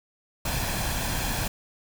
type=noise with comb filter; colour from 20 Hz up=pink; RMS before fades=-28 dBFS; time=0.45-1.48 s; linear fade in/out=5 ms; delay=1.2 ms; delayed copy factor=+0.5; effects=none